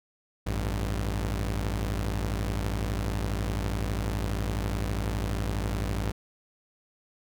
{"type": "tone pair together", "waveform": "sawtooth", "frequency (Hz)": [55.11, 98.2], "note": ["A1", "G2"], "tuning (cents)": [3, 4], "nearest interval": "minor seventh", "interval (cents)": 1001, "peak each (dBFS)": [-25, -28], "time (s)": [0.46, 6.12], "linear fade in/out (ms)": 10, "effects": []}